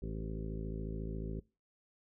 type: harmonic tone with a mistuned harmonic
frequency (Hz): 54.1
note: A1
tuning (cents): -29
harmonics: 1 / 2 / 3 / 4 / 5 / 6 / 7 / 8 / 9 / 10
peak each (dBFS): -40 / -46 / -44 / -47 / -49 / -54 / -47 / -58 / -55 / -61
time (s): 0.02-1.4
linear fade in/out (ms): 5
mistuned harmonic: 7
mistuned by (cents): +31
effects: noise-tail reverb RT60 0.3 s tail -23 dB re dry